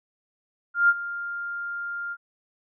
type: tone with ADSR envelope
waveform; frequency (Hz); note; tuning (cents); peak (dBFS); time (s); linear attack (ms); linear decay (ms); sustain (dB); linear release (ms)
sine; 1400; F6; +4; -13; 0.74-2.17; 150; 42; -16; 51
effects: none